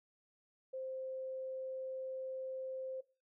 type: tone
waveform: sine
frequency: 523.3 Hz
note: C5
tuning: in tune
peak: -40 dBFS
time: 0.73-3.01 s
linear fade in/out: 10 ms
effects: noise-tail reverb RT60 0.3 s tail -18 dB re dry